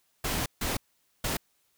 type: noise bursts at uneven times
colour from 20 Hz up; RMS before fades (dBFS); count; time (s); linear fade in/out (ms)
pink; -30; 3; 0.24-0.46 / 0.61-0.77 / 1.24-1.37; 5
effects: white hiss -71 dBFS RMS until 1.77 s